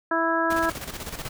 harmonic tone, 329.6 Hz, E4, in tune, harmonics 1 / 2 / 3 / 4 / 5, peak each -27 / -27 / -27 / -27 / -27 dBFS, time 0.11-0.7 s, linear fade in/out 5 ms
pink noise with tremolo, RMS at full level -33 dBFS, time 0.5-1.29 s, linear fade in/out 5 ms, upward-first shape square, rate 16 Hz, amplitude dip 60%
effects none

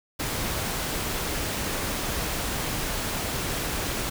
pink noise, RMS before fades -29 dBFS, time 0.19-4.1 s, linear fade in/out 10 ms, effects none

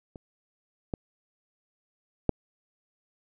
clicks, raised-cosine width 2 ms, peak -29 / -17 / -8 dBFS, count 3, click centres 0.158 / 0.938 / 2.293 s, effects none

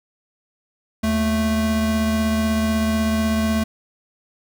square tone pair together, 78.71 / 220 Hz, D#2 / A3, +21 / 0 cents, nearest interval octave + tritone, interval 1779 cents, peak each -26 / -19 dBFS, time 1.03-3.64 s, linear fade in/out 10 ms, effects none

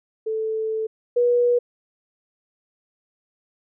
sine tone pair in turn, 439.7 / 484.5 Hz, A4 / B4, -1 / -33 cents, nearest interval major second, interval 168 cents, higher second, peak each -22 / -15 dBFS, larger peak second, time 0.26-0.87 / 1.16-1.59 s, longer first, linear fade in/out 10 ms, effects none

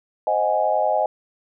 sine chord, Ab dominant seventh, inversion first, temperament equal, 523.3 / 622.3 / 740 / 830.6 Hz, C5 / Eb5 / Gb5 / Ab5, 0 / 0 / 0 / 0 cents, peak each -26 / -21 / -24 / -22 dBFS, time 0.27-1.06 s, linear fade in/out 2 ms, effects none

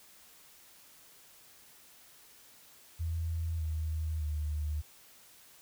sine tone with pitch steps, 82.41 / 78.87 / 75.48 Hz, E2 / D#2 / D2, 0 / +24 / +48 cents, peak -31 dBFS, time 2.99-4.82 s, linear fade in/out 20 ms, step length 610 ms, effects white hiss -58 dBFS RMS until 5.61 s

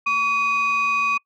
sine tone pair together, 1132 / 2489 Hz, C#6 / D#7, +36 / 0 cents, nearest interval octave + major second, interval 1364 cents, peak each -19 dBFS, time 0.06-1.18 s, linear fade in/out 10 ms, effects noise-tail reverb RT60 0.1 s tail -25 dB re dry + tanh soft clip ceiling -14 dBFS

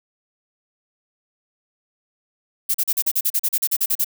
violet noise bursts, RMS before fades -19 dBFS, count 15, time 2.69-4.046 s, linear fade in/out 10 ms, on 54 ms, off 39 ms, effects none

